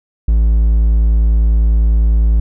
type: tone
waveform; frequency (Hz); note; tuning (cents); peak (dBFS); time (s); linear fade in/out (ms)
triangle; 55; A1; 0; -6; 0.28-2.4; 5
effects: none